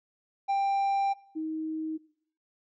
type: tone pair in turn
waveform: triangle / sine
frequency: 790 / 315.6 Hz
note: G5 / D#4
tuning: +13 / +25 cents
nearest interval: octave + major third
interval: 1588 cents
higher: first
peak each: -22 / -30 dBFS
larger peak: first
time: 0.48-1.14 / 1.35-1.98 s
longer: first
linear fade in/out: 20 ms
effects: noise-tail reverb RT60 0.6 s tail -20 dB re dry + resampled to 16000 Hz